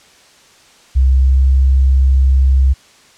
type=tone with pitch glide; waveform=sine; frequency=65.41 to 66.32 Hz; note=C2 to C2; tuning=0 to +24 cents; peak=-7 dBFS; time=0.95-2.74 s; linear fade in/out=20 ms; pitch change=+24 cents; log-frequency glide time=1.08-1.44 s; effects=white hiss -46 dBFS RMS until 3.17 s + low-pass 7000 Hz 12 dB/octave